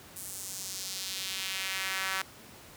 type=tone with high-pass filter sweep; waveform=sawtooth; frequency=190.5 Hz; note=G3; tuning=49 cents flat; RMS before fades=-36 dBFS; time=0.16-2.22 s; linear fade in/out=5 ms; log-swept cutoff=9500 to 1400 Hz; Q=1.4; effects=pink hiss -51 dBFS RMS until 2.76 s + high-pass 80 Hz 12 dB/octave